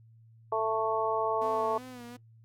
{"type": "harmonic tone", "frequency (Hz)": 221.2, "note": "A3", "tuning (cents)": 9, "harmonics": [2, 3, 4, 5], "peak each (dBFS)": [-32, -32, -32, -32], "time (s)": [0.52, 1.78], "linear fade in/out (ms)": 5}
{"type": "tone with vibrato", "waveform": "sawtooth", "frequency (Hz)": 246.9, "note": "B3", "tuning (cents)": 0, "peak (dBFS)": -39, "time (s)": [1.41, 2.17], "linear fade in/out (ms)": 10, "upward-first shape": "sine", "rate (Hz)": 2.7, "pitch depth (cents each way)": 64}
{"effects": ["added 113 Hz sine -54 dBFS peak until 2.44 s", "Opus 48 kbps"]}